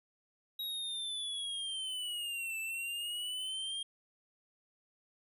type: linear two-way sweep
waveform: square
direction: down then up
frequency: 3825 to 2637 to 3225 Hz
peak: -37 dBFS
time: 0.59-3.83 s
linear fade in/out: 5 ms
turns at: 2.59 s
effects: resampled to 32000 Hz